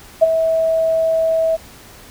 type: tone with ADSR envelope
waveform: sine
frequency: 649 Hz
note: E5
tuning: 27 cents flat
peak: -4 dBFS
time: 0.21-1.57 s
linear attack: 20 ms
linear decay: 24 ms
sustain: -9 dB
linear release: 24 ms
effects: pink hiss -41 dBFS RMS until 2.1 s